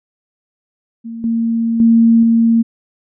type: tone with level steps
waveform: sine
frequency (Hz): 229.2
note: A#3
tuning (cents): -29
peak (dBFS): -24 / -13 / -6 / -8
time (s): 1.04-2.63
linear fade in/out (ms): 20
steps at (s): 1.24 / 1.8 / 2.23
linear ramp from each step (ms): 2
effects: none

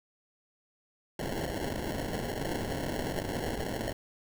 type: noise with sample-and-hold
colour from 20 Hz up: white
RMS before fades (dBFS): -34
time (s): 1.19-3.93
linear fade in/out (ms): 5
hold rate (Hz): 1225
effects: none

